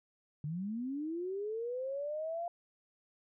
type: linear sweep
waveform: sine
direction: up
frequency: 141.7 to 698.5 Hz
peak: -35 dBFS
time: 0.44-2.48 s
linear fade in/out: 2 ms
effects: none